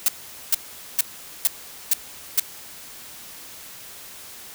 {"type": "noise bursts", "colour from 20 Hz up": "blue", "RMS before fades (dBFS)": -17, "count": 6, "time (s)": [0.06, 2.398], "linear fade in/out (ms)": 2, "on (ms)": 23, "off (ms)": 440, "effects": ["white hiss -41 dBFS RMS until 4.54 s"]}